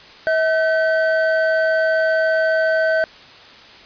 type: tone pair together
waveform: triangle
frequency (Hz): 642.4 / 1528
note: E5 / G6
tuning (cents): -45 / -45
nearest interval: octave + minor third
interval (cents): 1500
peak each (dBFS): -14 / -18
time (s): 0.27-3.04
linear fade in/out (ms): 0
effects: white hiss -42 dBFS RMS until 3.85 s + resampled to 11025 Hz